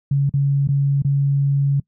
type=tone with dropouts; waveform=sine; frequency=139.9 Hz; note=C#3; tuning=16 cents sharp; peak=-14 dBFS; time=0.11-1.8 s; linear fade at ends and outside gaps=5 ms; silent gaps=0.295-0.338 / 0.675-0.687 / 1.022-1.047 s; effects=noise-tail reverb RT60 0.1 s tail -23 dB re dry